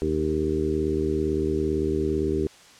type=harmonic tone with a mistuned harmonic; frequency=77.78 Hz; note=D#2; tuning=in tune; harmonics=1 / 2 / 3 / 4 / 5 / 6; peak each=-30 / -33 / -32 / -28 / -25 / -35 dBFS; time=0.02-2.47 s; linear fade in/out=0 ms; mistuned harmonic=6; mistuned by=-31 cents; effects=white hiss -50 dBFS RMS until 2.79 s + low-pass 7000 Hz 12 dB/octave